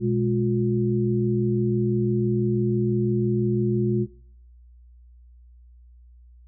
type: tone cluster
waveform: sine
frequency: 121.9 / 207.9 / 356.6 Hz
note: B2 / G#3 / F4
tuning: -22 / +2 / +36 cents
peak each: -24 dBFS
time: 0-4.07 s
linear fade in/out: 50 ms
effects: noise-tail reverb RT60 0.6 s tail -20 dB re dry + added 60 Hz sine -47 dBFS peak until 6.47 s